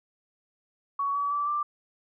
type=tone with pitch steps; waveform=sine; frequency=1122 / 1141 / 1160.2 / 1179.8 Hz; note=C#6 / C#6 / D6 / D6; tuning=+21 / +50 / -21 / +8 cents; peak=-25 dBFS; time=0.99-1.63 s; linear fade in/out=5 ms; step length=160 ms; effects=none